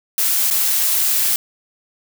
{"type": "noise with dropouts", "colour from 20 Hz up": "blue", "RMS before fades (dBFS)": -17, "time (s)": [0.18, 1.36], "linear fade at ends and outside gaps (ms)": 1, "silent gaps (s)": [0.502, 0.509], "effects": []}